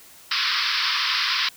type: band-pass noise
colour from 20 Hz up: white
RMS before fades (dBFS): -23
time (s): 0.31-1.49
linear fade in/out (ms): 5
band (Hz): 1000 to 5300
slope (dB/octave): 96
effects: white hiss -48 dBFS RMS until 1.56 s